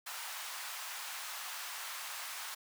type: high-pass noise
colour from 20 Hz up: pink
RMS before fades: -43 dBFS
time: 0.06-2.55 s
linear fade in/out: 10 ms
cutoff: 870 Hz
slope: 24 dB/octave
effects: none